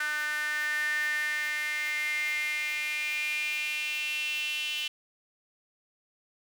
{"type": "tone with high-pass filter sweep", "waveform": "sawtooth", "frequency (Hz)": 300.8, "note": "D4", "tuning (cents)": 42, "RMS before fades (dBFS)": -31, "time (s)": [0, 4.88], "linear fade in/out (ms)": 5, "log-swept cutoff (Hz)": [1600, 2900], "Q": 9.3, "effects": []}